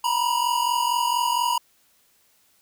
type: tone pair together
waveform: square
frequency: 943.5 / 987.8 Hz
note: A#5 / B5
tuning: +21 / 0 cents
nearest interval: minor second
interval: 79 cents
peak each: -24 dBFS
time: 0.04-1.58 s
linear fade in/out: 5 ms
effects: white hiss -62 dBFS RMS until 2.61 s